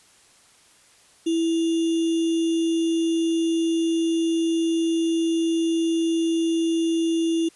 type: tone with sample-and-hold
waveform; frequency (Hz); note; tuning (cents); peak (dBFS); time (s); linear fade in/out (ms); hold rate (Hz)
sine; 329.6; E4; 0; -19; 1.26-7.49; 10; 3150
effects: white hiss -55 dBFS RMS until 7.55 s + resampled to 24000 Hz